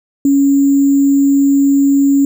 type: tone with sample-and-hold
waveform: sine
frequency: 278.3 Hz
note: C#4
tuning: 7 cents sharp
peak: -7 dBFS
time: 0.25-2.25 s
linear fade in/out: 2 ms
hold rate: 7350 Hz
effects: none